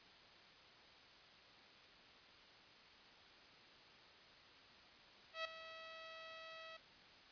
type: tone with ADSR envelope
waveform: 10% pulse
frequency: 648 Hz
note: E5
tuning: 30 cents flat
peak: -31 dBFS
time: 5.33-6.77 s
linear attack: 120 ms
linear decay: 4 ms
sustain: -13 dB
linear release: 6 ms
effects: white hiss -62 dBFS RMS until 7.31 s + resampled to 11025 Hz